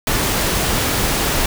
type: noise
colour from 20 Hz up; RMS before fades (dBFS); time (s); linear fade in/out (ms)
pink; -18; 0.07-1.46; 2
effects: none